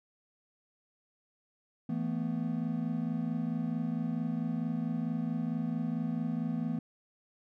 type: chord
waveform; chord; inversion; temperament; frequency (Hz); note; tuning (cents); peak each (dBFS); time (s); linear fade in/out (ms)
triangle; E suspended fourth; none; equal with one note detuned; 164.81 / 222.4 / 246.9; E3 / A3 / B3; 0 / +19 / 0; -33; 1.89-6.79; 5
effects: none